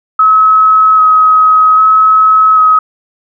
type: tone with vibrato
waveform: sine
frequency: 1277 Hz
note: D#6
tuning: 45 cents sharp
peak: -3 dBFS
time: 0.19-2.79 s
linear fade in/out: 5 ms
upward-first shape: square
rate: 0.63 Hz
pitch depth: 11 cents each way
effects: none